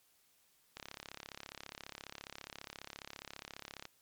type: click train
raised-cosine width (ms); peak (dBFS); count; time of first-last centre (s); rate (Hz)
0.2; -27; 108; 0.77-3.854; 34.7
effects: white hiss -71 dBFS RMS until 4.01 s + MP3 96 kbps